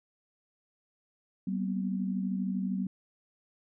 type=tone cluster; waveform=sine; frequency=190.9 / 238.2 / 250.9 Hz; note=G3 / A#3 / B3; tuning=-46 / +38 / +28 cents; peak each=-30 / -37 / -38 dBFS; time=1.47-2.87 s; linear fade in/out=5 ms; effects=none